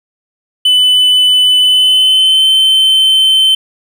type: tone with pitch glide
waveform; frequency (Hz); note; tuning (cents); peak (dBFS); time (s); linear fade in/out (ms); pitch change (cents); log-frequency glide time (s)
triangle; 3002 to 3083; F#7 to G7; +24 to -29; -4; 0.65-3.55; 5; +47; 1.59-2.48
effects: none